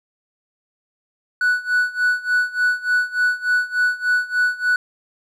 triangle tone with tremolo, 1480 Hz, F#6, in tune, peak -11 dBFS, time 1.41-4.76 s, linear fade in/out 2 ms, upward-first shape sine, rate 3.4 Hz, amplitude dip 90%, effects tanh soft clip ceiling -7 dBFS + resampled to 32000 Hz

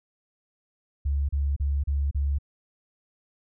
sine tone bursts, 70.5 Hz, C#2, 30 cents sharp, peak -22 dBFS, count 5, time 1.05-2.386 s, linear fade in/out 10 ms, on 240 ms, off 34 ms, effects none

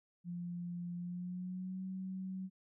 sine tone with pitch glide, 174.61 to 188.23 Hz, F3 to F#3, 0 to +30 cents, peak -39 dBFS, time 0.24-2.5 s, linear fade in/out 50 ms, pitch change +130 cents, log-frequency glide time 0.96-1.83 s, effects none

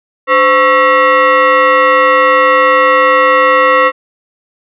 sine tone with frequency modulation, 293.7 Hz, D4, in tune, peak -5 dBFS, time 0.27-3.92 s, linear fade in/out 50 ms, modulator 810 Hz, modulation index 2.2, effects none

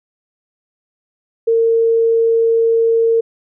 sine tone, 456.6 Hz, A#4, 36 cents flat, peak -10 dBFS, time 1.47-3.21 s, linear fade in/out 10 ms, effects none

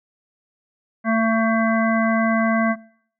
harmonic tone, 224.3 Hz, A3, 34 cents sharp, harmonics 1 / 3 / 5 / 7 / 9, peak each -18 / -23 / -25 / -26 / -28 dBFS, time 1.04-2.76 s, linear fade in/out 50 ms, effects noise-tail reverb RT60 0.6 s tail -22 dB re dry

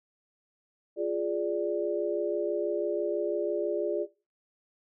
sine chord, D diminished, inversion first, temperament equal, 349.2 / 415.3 / 587.3 Hz, F4 / Ab4 / D5, 0 / 0 / 0 cents, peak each -31 dBFS, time 0.96-4.07 s, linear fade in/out 50 ms, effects noise-tail reverb RT60 0.3 s tail -18 dB re dry

